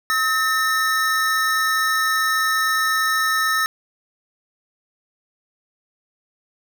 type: tone pair together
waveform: square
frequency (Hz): 1285 / 1808.8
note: E6 / A6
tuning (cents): -45 / +47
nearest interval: tritone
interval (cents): 592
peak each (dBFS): -21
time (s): 0.1-3.66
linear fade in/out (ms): 0
effects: none